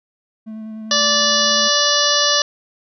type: tone with vibrato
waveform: triangle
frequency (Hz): 218.6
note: A3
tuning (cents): -11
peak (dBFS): -26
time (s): 0.46-1.69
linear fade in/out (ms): 20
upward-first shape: square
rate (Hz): 10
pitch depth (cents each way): 11
type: harmonic tone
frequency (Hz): 583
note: D5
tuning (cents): -13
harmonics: 1 / 2 / 3 / 5 / 6 / 7 / 8 / 9 / 10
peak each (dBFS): -22 / -22 / -22 / -22 / -22 / -22 / -22 / -22 / -22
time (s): 0.91-2.42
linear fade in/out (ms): 2
effects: none